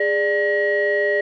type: tone cluster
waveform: sine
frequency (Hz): 412.1 / 591 / 1903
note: G#4 / D5 / A#6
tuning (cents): -13 / +11 / +35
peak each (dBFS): -20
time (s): 0-1.21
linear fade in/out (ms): 5
effects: tanh soft clip ceiling -10 dBFS